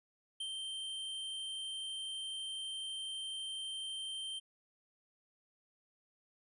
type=tone with ADSR envelope; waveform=square; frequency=3134 Hz; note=G7; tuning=1 cent flat; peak=-38 dBFS; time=0.4-4.4 s; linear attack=6 ms; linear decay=71 ms; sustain=-2 dB; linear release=20 ms; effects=resampled to 24000 Hz